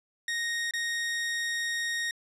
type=tone with dropouts; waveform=sawtooth; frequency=1864.7 Hz; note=A#6; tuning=in tune; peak=-25 dBFS; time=0.28-2.11 s; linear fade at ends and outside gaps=2 ms; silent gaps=0.71-0.736 s; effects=low-pass 9000 Hz 12 dB/octave